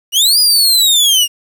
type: linear two-way sweep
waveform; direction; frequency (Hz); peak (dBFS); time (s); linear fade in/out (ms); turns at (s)
sawtooth; up then down; 2794 to 4962 to 2794; -5; 0.12-1.28; 50; 0.39
effects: 7-bit

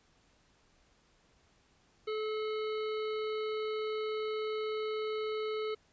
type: harmonic tone with a mistuned harmonic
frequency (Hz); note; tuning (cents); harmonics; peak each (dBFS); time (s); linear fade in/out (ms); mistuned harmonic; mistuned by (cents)
431.7; A4; -33; 1 / 3 / 5 / 7 / 9 / 10; -33 / -43 / -47 / -50 / -52 / -53; 2.07-5.75; 10; 10; +17
effects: pink hiss -68 dBFS RMS until 5.92 s + resampled to 16000 Hz

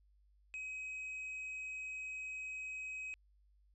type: tone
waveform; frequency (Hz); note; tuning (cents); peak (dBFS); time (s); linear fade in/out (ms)
triangle; 2535; D#7; +32; -40; 0.54-3.14; 0
effects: added 50 Hz sine -66 dBFS peak until 3.74 s + resampled to 22050 Hz

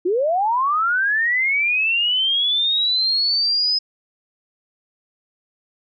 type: linear sweep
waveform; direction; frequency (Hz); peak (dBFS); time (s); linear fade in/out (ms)
sine; up; 334 to 5090; -16; 0.05-3.79; 10
effects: none

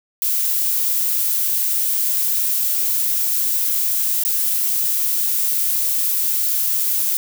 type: noise with dropouts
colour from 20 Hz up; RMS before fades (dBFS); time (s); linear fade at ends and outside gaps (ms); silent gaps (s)
violet; -19; 0.22-7.17; 0; 4.236-4.25
effects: none

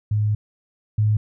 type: tone pair in turn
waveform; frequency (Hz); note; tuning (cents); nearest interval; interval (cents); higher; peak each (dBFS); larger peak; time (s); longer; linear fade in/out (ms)
sine; 105.7 / 106.68; G#2 / G#2; +31 / +47; unison; 16; second; -17 / -15; second; 0.11-0.35 / 0.98-1.17; first; 5
effects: none

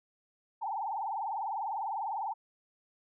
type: tone with vibrato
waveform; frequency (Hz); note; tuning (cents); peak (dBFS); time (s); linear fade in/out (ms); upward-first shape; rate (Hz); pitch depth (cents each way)
sine; 839; G#5; +17; -32; 0.61-2.34; 20; triangle; 20; 220
effects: none

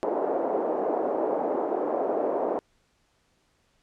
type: band-pass noise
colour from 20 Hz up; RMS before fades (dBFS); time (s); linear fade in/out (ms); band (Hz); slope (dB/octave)
white; -27; 0.03-2.59; 0; 320 to 690; 24
effects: pink hiss -68 dBFS RMS until 3.82 s + low-pass 8000 Hz 12 dB/octave

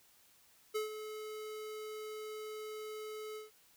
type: tone with ADSR envelope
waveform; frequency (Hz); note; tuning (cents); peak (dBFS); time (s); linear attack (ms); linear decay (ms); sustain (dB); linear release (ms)
square; 430; A4; -40; -33; 0.74-3.51; 18; 130; -10; 150
effects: white hiss -66 dBFS RMS until 3.76 s

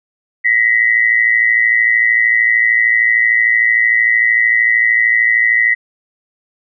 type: tone pair together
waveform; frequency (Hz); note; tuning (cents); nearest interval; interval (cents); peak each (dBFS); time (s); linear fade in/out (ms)
sine; 1903.8 / 2017; A#6 / B6; +36 / +36; minor second; 100; -12; 0.44-5.75; 20
effects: none

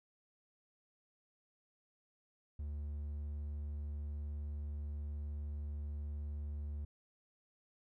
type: tone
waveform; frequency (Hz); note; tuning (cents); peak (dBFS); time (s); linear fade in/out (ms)
triangle; 73.42; D2; 0; -37; 2.59-6.85; 5
effects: none

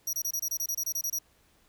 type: tone bursts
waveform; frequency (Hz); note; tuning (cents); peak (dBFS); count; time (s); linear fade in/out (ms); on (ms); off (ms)
sawtooth; 5770; F#8; -44; -26; 13; 0.07-1.188; 5; 62; 26
effects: pink hiss -65 dBFS RMS until 1.68 s

